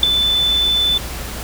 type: tone with ADSR envelope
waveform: sine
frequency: 3512 Hz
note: A7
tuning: 4 cents flat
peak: -3 dBFS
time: 0.03-0.98 s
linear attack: 3 ms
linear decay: 6 ms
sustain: -10 dB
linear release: 6 ms
effects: added 60 Hz sine -28 dBFS peak until 1.43 s + pink hiss -29 dBFS RMS until 1.43 s